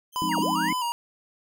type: tone with tremolo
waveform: 5% pulse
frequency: 3136 Hz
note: G7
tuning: in tune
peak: -35 dBFS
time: 0.12-0.72 s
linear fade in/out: 20 ms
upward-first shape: triangle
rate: 4.1 Hz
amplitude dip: 65%
type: tone with vibrato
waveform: square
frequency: 975 Hz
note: B5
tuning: 23 cents flat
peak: -26 dBFS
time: 0.16-0.92 s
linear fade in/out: 0 ms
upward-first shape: square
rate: 3.8 Hz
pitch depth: 52 cents each way
type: chord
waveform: sine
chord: F minor seventh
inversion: none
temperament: equal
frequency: 174.61 / 207.7 / 261.6 / 311.1 Hz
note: F3 / Ab3 / C4 / Eb4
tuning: 0 / 0 / 0 / 0 cents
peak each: -33 / -34 / -34 / -30 dBFS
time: 0.22-0.73 s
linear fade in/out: 0 ms
type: linear two-way sweep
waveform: sine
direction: down then up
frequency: 2237 to 155.56 to 2237 Hz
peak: -28 dBFS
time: 0.31-0.73 s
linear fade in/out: 10 ms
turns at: 0.4 s
effects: none